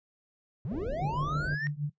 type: linear sweep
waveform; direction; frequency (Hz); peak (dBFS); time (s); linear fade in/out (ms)
triangle; up; 104.7 to 1859; -30; 0.65-1.67; 0
type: low-pass noise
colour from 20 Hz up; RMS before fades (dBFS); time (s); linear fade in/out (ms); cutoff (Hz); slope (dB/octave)
pink; -38; 0.71-1.55; 5; 690; 96
type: tone with tremolo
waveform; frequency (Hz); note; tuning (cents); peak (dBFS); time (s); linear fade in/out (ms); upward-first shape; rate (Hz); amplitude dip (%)
sine; 146.83; D3; 0; -26; 1.01-1.9; 10; triangle; 6.3; 95
effects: noise-tail reverb RT60 0.1 s tail -18 dB re dry + resampled to 16000 Hz